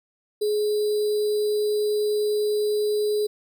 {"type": "tone with sample-and-hold", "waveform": "sine", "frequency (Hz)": 420.4, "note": "G#4", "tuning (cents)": 21, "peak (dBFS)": -20, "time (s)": [0.41, 3.27], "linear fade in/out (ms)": 10, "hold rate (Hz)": 4410, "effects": []}